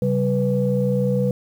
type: tone cluster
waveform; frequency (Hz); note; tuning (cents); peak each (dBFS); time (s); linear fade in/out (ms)
sine; 133.3 / 193.1 / 493.5; C3 / G3 / B4; +33 / -26 / -1; -21 / -21 / -21; 0.02-1.31; 2
effects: tanh soft clip ceiling -8 dBFS + 8-bit